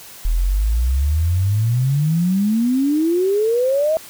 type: exponential sweep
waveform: sine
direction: up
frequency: 39.1 to 650 Hz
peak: -14 dBFS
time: 0.25-3.97 s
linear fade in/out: 0 ms
effects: white hiss -39 dBFS RMS until 4.09 s